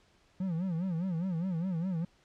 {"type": "tone with vibrato", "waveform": "triangle", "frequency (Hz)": 175.9, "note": "F3", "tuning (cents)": 13, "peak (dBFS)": -28, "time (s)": [0.4, 2.05], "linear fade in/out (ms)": 5, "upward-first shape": "sine", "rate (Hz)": 4.9, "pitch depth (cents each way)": 160, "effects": ["pink hiss -66 dBFS RMS until 2.24 s", "low-pass 6000 Hz 12 dB/octave"]}